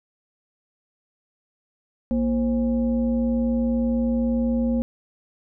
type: tone with frequency modulation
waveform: sine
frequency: 235.5 Hz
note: A#3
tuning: 18 cents sharp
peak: -19 dBFS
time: 2.11-4.82 s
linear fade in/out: 0 ms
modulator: 292 Hz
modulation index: 0.64
effects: none